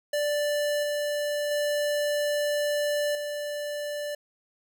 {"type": "tone with level steps", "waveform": "square", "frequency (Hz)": 587.3, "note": "D5", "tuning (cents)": 0, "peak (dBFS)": [-25, -27, -25, -31], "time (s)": [0.13, 4.15], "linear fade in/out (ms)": 5, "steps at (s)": [0.83, 1.51, 3.15], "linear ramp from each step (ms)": 2, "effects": []}